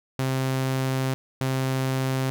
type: tone pair in turn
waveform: sawtooth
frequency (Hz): 131.9 / 131.9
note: C3 / C3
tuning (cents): +14 / +14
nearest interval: unison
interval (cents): 0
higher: neither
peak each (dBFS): -19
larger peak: neither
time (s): 0.19-1.14 / 1.41-2.3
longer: first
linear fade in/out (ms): 0
effects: none